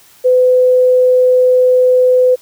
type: tone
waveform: sine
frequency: 505 Hz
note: B4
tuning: 39 cents sharp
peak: -6 dBFS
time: 0.24-2.36 s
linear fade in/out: 20 ms
effects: white hiss -45 dBFS RMS until 2.41 s